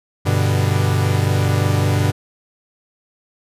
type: chord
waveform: 45% pulse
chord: G major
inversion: none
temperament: equal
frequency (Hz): 98 / 123.47 / 146.83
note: G2 / B2 / D3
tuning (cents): 0 / 0 / 0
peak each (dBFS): -17 / -20 / -21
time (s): 0.25-2.12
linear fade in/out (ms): 20
effects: resampled to 32000 Hz